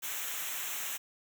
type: noise with comb filter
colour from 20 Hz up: white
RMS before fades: -37 dBFS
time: 0.02-0.98 s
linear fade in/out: 20 ms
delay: 0.21 ms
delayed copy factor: -0.75
effects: none